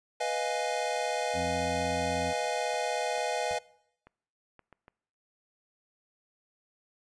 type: chord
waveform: square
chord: F half-diminished seventh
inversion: second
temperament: equal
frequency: 493.9 / 622.3 / 698.5 / 830.6 Hz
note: Cb5 / Eb5 / F5 / Ab5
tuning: 0 / 0 / 0 / 0 cents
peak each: -35 dBFS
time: 0.2-3.59 s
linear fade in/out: 10 ms
type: harmonic tone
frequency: 87.31 Hz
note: F2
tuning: in tune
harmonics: 1 / 2 / 3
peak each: -38 / -38 / -38 dBFS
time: 1.33-2.34 s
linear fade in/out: 50 ms
type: clicks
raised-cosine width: 0.5 ms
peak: -37 dBFS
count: 8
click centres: 2.328 / 2.741 / 3.18 / 3.517 / 4.07 / 4.593 / 4.727 / 4.881 s
type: tone with exponential decay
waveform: 30% pulse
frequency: 87.4 Hz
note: F2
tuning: 2 cents sharp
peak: -38 dBFS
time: 3.51-3.6 s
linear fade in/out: 0 ms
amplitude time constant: 19 ms
effects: noise-tail reverb RT60 0.8 s tail -23 dB re dry + resampled to 22050 Hz